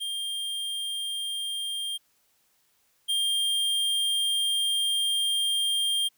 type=tone pair in turn; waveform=square; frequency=3200 / 3200 Hz; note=G7 / G7; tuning=+35 / +35 cents; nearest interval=unison; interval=0 cents; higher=neither; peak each=-30 / -24 dBFS; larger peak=second; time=0-1.98 / 3.08-6.09 s; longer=second; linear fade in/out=20 ms; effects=white hiss -68 dBFS RMS until 6.17 s